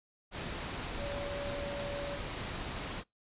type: tone in noise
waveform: sine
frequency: 570 Hz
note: C#5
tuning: 48 cents sharp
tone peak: -38 dBFS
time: 0.97-2.19 s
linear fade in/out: 50 ms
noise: pink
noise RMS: -39 dBFS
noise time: 0.31-3.04 s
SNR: -2 dB
effects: noise-tail reverb RT60 0.2 s tail -26 dB re dry + resampled to 8000 Hz